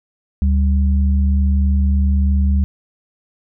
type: tone pair together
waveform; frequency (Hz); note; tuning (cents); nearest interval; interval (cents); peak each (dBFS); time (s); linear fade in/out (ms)
sine; 72.28 / 195.5; D2 / G3; -27 / -4; octave + perfect fourth; 1723; -12 / -21; 0.42-2.64; 0
effects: none